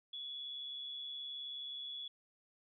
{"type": "tone with amplitude modulation", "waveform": "sine", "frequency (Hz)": 3398, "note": "G#7", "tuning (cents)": 39, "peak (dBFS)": -40, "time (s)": [0.13, 2.08], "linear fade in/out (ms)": 5, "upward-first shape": "sine", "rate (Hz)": 139, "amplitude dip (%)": 45, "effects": []}